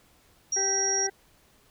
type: tone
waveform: sine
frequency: 5660 Hz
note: F8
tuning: 22 cents sharp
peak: -24 dBFS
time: 0.52-1.07 s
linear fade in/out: 5 ms
type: harmonic tone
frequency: 390 Hz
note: G4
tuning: 9 cents flat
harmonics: 1 / 2 / 4 / 5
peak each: -32 / -35 / -38 / -39 dBFS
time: 0.56-1.1 s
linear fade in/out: 10 ms
effects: pink hiss -61 dBFS RMS until 1.7 s